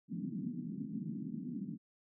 pink band-pass noise, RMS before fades -41 dBFS, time 0.08-1.78 s, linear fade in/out 50 ms, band 160 to 280 Hz, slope 48 dB/octave, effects none

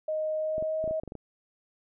sine tone with pitch glide, 622.3 to 633.2 Hz, D#5 to D#5, 0 to +30 cents, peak -27 dBFS, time 0.08-1 s, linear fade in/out 5 ms, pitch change +30 cents, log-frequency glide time 0.37-0.87 s
clicks, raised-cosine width 2 ms, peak -26 dBFS, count 9, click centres 0.581 / 0.625 / 0.841 / 0.877 / 0.91 / 1.035 / 1.077 / 1.121 / 1.153 s
effects none

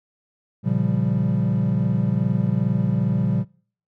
triangle chord, G half-diminished seventh, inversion first, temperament equal with one note detuned, 116.54 / 138.59 / 173.41 / 196 Hz, Bb2 / Db3 / F3 / G3, 0 / 0 / -12 / 0 cents, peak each -22 dBFS, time 0.63-3.45 s, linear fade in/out 50 ms, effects noise-tail reverb RT60 0.5 s tail -25 dB re dry

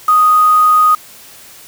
sine tone with quantisation, 1244.5 Hz, D#6, in tune, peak -6 dBFS, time 0.08-0.95 s, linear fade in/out 5 ms, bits 4, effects white hiss -38 dBFS RMS until 1.67 s

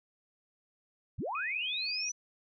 sine linear sweep, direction up, 43.65 to 6030 Hz, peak -33 dBFS, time 1.18-2.12 s, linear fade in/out 10 ms
sine tone, 2501 Hz, D#7, 8 cents sharp, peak -37 dBFS, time 1.35-2.09 s, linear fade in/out 2 ms
effects none

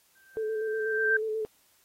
sine tone with exponential growth, 1568 Hz, G6, in tune, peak -20 dBFS, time 0.15-1.17 s, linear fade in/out 5 ms, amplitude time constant 220 ms
sine tone with vibrato, 436.5 Hz, A4, 14 cents flat, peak -28 dBFS, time 0.37-1.45 s, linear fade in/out 0 ms, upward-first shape square, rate 8.2 Hz, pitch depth 22 cents each way
effects white hiss -65 dBFS RMS until 1.84 s + AAC 48 kbps

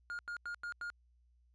triangle tone bursts, 1420 Hz, F6, 28 cents sharp, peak -37 dBFS, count 5, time 0.1-0.901 s, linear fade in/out 0 ms, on 89 ms, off 89 ms, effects added 60 Hz sine -66 dBFS peak until 1.54 s + resampled to 22050 Hz

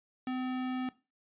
square tone, 255.7 Hz, C4, 40 cents flat, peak -33 dBFS, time 0.27-0.89 s, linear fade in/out 2 ms, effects noise-tail reverb RT60 0.3 s tail -19 dB re dry + resampled to 8000 Hz

